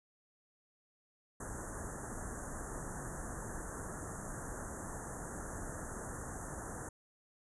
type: band-stop noise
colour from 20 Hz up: pink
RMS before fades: -43 dBFS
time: 1.4-6.89 s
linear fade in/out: 5 ms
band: 1800 to 6300 Hz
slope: 96 dB/octave
effects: resampled to 24000 Hz